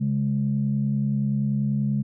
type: tone pair together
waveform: sine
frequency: 137.31 / 207.7 Hz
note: C#3 / G#3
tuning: -16 / 0 cents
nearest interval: perfect fifth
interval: 716 cents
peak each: -23 dBFS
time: 0-2.03 s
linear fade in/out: 20 ms
effects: tanh soft clip ceiling -13 dBFS